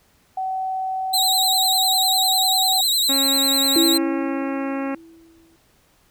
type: tone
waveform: sine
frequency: 757 Hz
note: F#5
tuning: 39 cents sharp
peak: -22 dBFS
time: 0.37-2.81 s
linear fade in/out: 5 ms
type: tone with vibrato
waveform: sawtooth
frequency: 3950 Hz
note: B7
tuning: in tune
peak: -14 dBFS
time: 1.13-3.98 s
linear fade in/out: 10 ms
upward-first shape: sine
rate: 10 Hz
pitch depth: 85 cents each way
type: harmonic tone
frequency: 272.6 Hz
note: C#4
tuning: 29 cents flat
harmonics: 1 / 2 / 3 / 4 / 5 / 6 / 7 / 8 / 9 / 10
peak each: -24 / -30 / -34 / -36 / -38 / -40 / -41 / -42 / -43 / -44 dBFS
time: 3.09-4.95 s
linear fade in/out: 5 ms
type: tone with exponential decay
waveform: sine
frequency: 329.6 Hz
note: E4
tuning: in tune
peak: -14 dBFS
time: 3.76-5.56 s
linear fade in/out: 1 ms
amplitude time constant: 390 ms
effects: pink hiss -59 dBFS RMS until 6.1 s